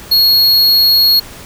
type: tone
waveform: square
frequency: 4316 Hz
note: C#8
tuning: 47 cents flat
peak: -7 dBFS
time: 0.11-1.2 s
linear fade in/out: 10 ms
effects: pink hiss -33 dBFS RMS until 1.45 s